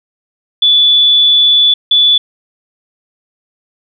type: tone pair in turn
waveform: sine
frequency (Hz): 3458 / 3458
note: A7 / A7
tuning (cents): -31 / -31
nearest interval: unison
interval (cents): 0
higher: neither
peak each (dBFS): -5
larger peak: neither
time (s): 0.62-1.74 / 1.91-2.18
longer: first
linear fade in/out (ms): 5
effects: none